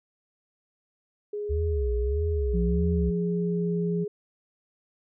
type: tone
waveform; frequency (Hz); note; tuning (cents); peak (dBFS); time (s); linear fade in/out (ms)
sine; 415.3; G#4; 0; -29; 1.33-4.08; 5
type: tone with vibrato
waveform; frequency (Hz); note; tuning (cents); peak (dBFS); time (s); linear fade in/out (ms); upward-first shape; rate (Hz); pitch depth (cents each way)
sine; 69.2; C#2; -2; -24; 1.49-3.11; 20; sine; 1.6; 280
type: tone with pitch glide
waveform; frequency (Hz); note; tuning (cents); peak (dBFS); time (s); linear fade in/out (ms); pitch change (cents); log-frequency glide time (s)
sine; 174.61 to 171.91; F3 to F3; 0 to -27; -25; 2.53-4.05; 20; -27; 3.39-3.77
effects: none